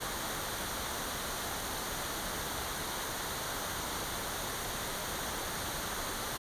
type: noise with comb filter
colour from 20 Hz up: pink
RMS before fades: -37 dBFS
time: 0-6.38 s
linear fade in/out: 20 ms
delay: 0.39 ms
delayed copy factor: -0.5
effects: resampled to 32000 Hz